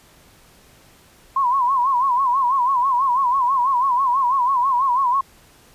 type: tone with vibrato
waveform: sine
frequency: 1031 Hz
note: C6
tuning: 26 cents flat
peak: -15 dBFS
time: 1.36-5.21 s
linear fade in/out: 5 ms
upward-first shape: sine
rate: 6.1 Hz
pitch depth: 130 cents each way
effects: pink hiss -51 dBFS RMS until 5.74 s + resampled to 32000 Hz